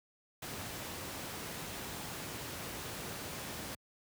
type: noise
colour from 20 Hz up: pink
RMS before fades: -42 dBFS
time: 0.42-3.75 s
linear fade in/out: 5 ms
effects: high-pass 80 Hz 12 dB/octave